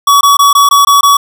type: tone bursts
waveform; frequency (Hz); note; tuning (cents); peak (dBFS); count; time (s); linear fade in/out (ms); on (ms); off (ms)
square; 1132; C#6; +36; -4; 7; 0.07-1.17; 5; 140; 20
effects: none